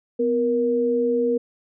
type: tone pair together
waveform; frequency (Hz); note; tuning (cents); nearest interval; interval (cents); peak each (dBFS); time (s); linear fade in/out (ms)
sine; 250 / 471.9; B3 / A#4; +21 / +21; major seventh; 1100; -24 / -19; 0.19-1.38; 10
effects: none